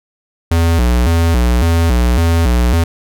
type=tone with vibrato; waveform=square; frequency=71 Hz; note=C#2; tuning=42 cents sharp; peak=-10 dBFS; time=0.51-2.84 s; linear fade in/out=5 ms; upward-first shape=square; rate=1.8 Hz; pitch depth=280 cents each way; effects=none